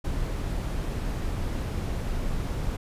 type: noise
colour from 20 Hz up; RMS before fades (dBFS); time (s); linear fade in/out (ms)
brown; -29; 0.04-2.77; 10
effects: resampled to 32000 Hz